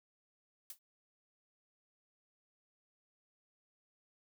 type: noise with exponential decay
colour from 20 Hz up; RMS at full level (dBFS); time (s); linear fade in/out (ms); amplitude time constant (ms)
blue; -42; 0.7-0.79; 2; 19
effects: none